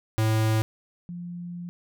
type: tone pair in turn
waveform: square / sine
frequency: 110 / 174.61 Hz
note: A2 / F3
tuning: 0 / 0 cents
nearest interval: minor sixth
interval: 800 cents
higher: second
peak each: -21 / -33 dBFS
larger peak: first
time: 0.18-0.62 / 1.09-1.69 s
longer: second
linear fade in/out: 0 ms
effects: none